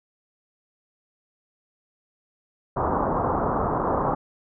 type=low-pass noise; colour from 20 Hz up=white; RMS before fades=-24 dBFS; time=2.76-4.15 s; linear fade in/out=10 ms; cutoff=1200 Hz; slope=48 dB/octave; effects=none